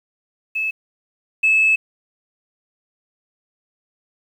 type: tone pair in turn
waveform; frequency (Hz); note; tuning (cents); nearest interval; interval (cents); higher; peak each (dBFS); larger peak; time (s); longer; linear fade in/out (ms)
sine; 2604 / 2604; E7 / E7; -22 / -22; unison; 0; neither; -19 / -11; second; 0.55-0.71 / 1.43-1.76; second; 10
effects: tanh soft clip ceiling -8 dBFS + 8-bit